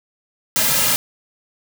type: noise with comb filter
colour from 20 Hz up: white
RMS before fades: -17 dBFS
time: 0.56-0.96 s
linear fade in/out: 0 ms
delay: 2.7 ms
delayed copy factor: -0.95
effects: none